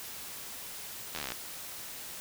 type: slowing click train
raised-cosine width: 0.2 ms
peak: -18 dBFS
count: 13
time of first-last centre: 1.15-1.32 s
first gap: 12 ms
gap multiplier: 1.03
effects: white hiss -43 dBFS RMS until 2.2 s